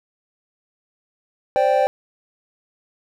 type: chord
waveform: triangle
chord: C suspended second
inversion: none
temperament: equal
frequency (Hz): 523.3 / 587.3 / 784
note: C5 / D5 / G5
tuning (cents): 0 / 0 / 0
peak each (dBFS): -17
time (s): 1.56-1.87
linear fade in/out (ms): 0
effects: none